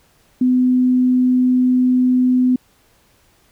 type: tone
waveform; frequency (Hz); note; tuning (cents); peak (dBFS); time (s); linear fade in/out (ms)
sine; 252.5; B3; +39; -11; 0.41-2.56; 5
effects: pink hiss -56 dBFS RMS until 3.51 s